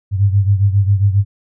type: beating tone pair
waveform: sine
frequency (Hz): 98 / 105.4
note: G2 / G#2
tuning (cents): 0 / +26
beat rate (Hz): 7.4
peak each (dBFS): -11 / -16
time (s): 0.11-1.25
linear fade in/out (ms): 50
effects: none